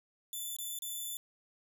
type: tone with dropouts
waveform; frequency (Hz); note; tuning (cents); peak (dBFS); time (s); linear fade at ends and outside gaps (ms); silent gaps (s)
5% pulse; 3508; A7; -6; -30; 0.33-1.17; 1; 0.565-0.586 / 0.789-0.821
effects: none